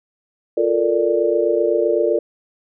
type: chord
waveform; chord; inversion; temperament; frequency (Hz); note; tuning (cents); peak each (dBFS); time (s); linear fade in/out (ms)
sine; Bb major seventh; second; equal with one note detuned; 349.2 / 440 / 467.8 / 587.3; F4 / A4 / Bb4 / D5; 0 / 0 / +6 / 0; -20; 0.57-2.19; 5
effects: none